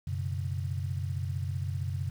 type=chord; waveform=sine; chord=F# suspended fourth; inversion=none; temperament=just; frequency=92.5 / 123.33 / 138.75 Hz; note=F#2 / B2 / C#3; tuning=0 / -2 / +2 cents; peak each=-32 / -37 / -36 dBFS; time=0.07-2.1 s; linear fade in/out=5 ms; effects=9-bit